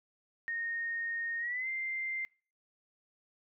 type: tone with pitch glide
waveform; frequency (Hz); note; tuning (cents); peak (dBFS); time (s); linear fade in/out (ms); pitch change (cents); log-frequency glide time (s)
sine; 1851 to 2090; A#6 to C7; -13 to -2; -33; 0.48-2.25; 0; +211; 1.39-1.68
effects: noise-tail reverb RT60 0.4 s tail -26 dB re dry